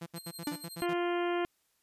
sawtooth tone bursts, 168.6 Hz, E3, 39 cents sharp, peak -35 dBFS, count 8, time 0.01-0.938 s, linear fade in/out 10 ms, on 53 ms, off 72 ms
15% pulse tone with tremolo, 4186 Hz, C8, in tune, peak -35 dBFS, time 0.16-0.86 s, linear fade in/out 0 ms, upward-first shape sine, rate 11 Hz, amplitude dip 75%
45% pulse tone with exponential decay, 293.7 Hz, D4, in tune, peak -29 dBFS, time 0.47-0.69 s, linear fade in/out 2 ms, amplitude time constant 47 ms
harmonic tone, 349.2 Hz, F4, in tune, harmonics 1 / 2 / 3 / 4 / 5 / 6 / 7 / 8 / 9, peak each -30 / -36 / -40 / -42 / -44 / -46 / -47 / -48 / -49 dBFS, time 0.82-1.45 s, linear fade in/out 0 ms
effects white hiss -74 dBFS RMS until 1.82 s + resampled to 32000 Hz

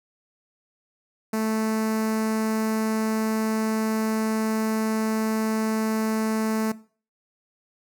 sawtooth tone with notch filter, 219.5 Hz, A3, 4 cents flat, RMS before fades -25 dBFS, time 1.33-6.72 s, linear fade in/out 5 ms, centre 3300 Hz, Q 1.1, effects noise-tail reverb RT60 0.4 s tail -18 dB re dry

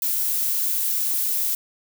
violet noise, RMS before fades -23 dBFS, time 0.02-1.55 s, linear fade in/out 2 ms, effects none

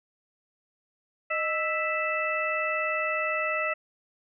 harmonic tone with a mistuned harmonic, 659.3 Hz, E5, in tune, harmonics 1 / 2 / 3 / 4, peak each -31 / -31 / -31 / -31 dBFS, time 1.3-3.74 s, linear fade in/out 10 ms, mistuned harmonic 1, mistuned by -110 cents, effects none

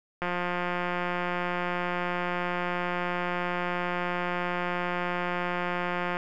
click train, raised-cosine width 0.5 ms, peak -15 dBFS, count 1054, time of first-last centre 0.22-6.169 s, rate 177 Hz, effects none

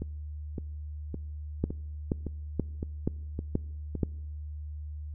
two click trains, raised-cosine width 3 ms, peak -21 / -13 dBFS, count 8 / 6, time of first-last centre 0.02-3.953 / 1.64-4.032 s, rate 1.78 / 2.09 Hz, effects noise-tail reverb RT60 1.0 s tail -24 dB re dry + added 75 Hz sine -36 dBFS peak until 5.14 s

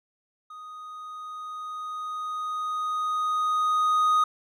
triangle tone with level ramp, 1244.5 Hz, D#6, in tune, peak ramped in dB -38 to -16 dBFS, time 0.5-4.24 s, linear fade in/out 5 ms, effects none

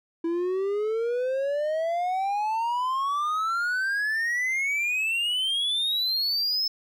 triangle exponential sweep, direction up, 329.3 to 5274 Hz, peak -22 dBFS, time 0.24-6.68 s, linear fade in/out 5 ms, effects none

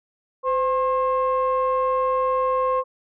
sine tone pair together, 513.7 / 1071 Hz, C5 / C6, -32 / +40 cents, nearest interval octave + minor second, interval 1272 cents, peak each -20 dBFS, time 0.43-2.84 s, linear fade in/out 50 ms, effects tanh soft clip ceiling -14 dBFS

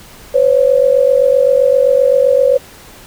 sine tone pair together, 506.7 / 554.4 Hz, B4 / C#5, +44 / 0 cents, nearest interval major second, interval 156 cents, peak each -10 dBFS, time 0.34-2.58 s, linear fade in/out 10 ms, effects pink hiss -38 dBFS RMS until 3.06 s

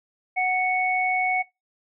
sine tone pair together, 740.3 / 2217 Hz, F#5 / C#7, +1 / 0 cents, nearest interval octave + perfect fifth, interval 1899 cents, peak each -23 dBFS, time 0.36-1.43 s, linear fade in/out 20 ms, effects noise-tail reverb RT60 0.2 s tail -21 dB re dry

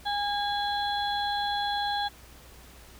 harmonic tone with a mistuned harmonic, 817 Hz, G#5, 29 cents flat, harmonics 1 / 2 / 4 / 5, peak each -28 / -35 / -34 / -37 dBFS, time 0.05-2.09 s, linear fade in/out 20 ms, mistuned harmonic 4, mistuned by +56 cents, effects added 60 Hz sine -52 dBFS peak until 2.99 s + pink hiss -52 dBFS RMS until 2.99 s

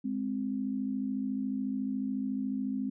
sine tone pair together, 207.6 / 261.6 Hz, G#3 / C4, 0 / 0 cents, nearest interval major third, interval 400 cents, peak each -34 / -32 dBFS, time 0.04-2.9 s, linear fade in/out 10 ms, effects none

